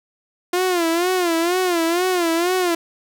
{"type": "tone with vibrato", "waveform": "sawtooth", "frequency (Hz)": 349.2, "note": "F4", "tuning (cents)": 0, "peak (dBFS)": -13, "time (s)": [0.53, 2.75], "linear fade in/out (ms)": 5, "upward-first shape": "sine", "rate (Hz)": 2.1, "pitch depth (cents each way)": 110, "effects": []}